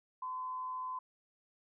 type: tone with frequency modulation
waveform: sine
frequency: 1021 Hz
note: C6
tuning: 43 cents flat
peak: -37 dBFS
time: 0.22-0.99 s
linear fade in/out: 5 ms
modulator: 113 Hz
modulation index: 0.28
effects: none